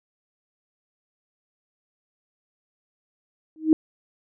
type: tone with exponential growth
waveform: sine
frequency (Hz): 314.8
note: D#4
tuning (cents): +20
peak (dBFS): -9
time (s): 3.56-3.73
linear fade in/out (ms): 1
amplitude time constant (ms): 35
effects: none